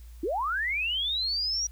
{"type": "linear sweep", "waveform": "sine", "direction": "up", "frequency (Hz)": [290, 5810], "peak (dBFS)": -26, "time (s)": [0.23, 1.67], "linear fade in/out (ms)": 5, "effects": ["added 58 Hz sine -43 dBFS peak until 1.71 s", "white hiss -61 dBFS RMS until 1.71 s"]}